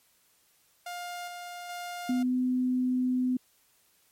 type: tone with tremolo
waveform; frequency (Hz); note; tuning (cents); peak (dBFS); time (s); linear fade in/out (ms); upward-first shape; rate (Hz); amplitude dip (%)
sawtooth; 706; F5; +19; -32; 0.86-2.23; 5; square; 1.2; 30
type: tone with pitch glide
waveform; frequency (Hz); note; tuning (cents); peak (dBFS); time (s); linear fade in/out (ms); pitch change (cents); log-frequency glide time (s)
sine; 251.5 to 253; B3 to B3; +32 to +42; -24; 2.09-3.37; 5; +10; 2.28-2.34
effects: white hiss -66 dBFS RMS until 4.11 s + MP3 64 kbps